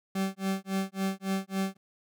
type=tone with tremolo; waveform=40% pulse; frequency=192.7 Hz; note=G3; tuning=29 cents flat; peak=-25 dBFS; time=0.15-1.77 s; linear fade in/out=5 ms; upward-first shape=sine; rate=3.6 Hz; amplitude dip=100%; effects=none